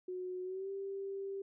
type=tone with pitch glide; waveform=sine; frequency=366 to 392.3 Hz; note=F#4 to G4; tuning=-19 to +1 cents; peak=-38 dBFS; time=0.08-1.42 s; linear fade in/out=5 ms; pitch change=+120 cents; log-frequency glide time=0.43-0.7 s; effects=none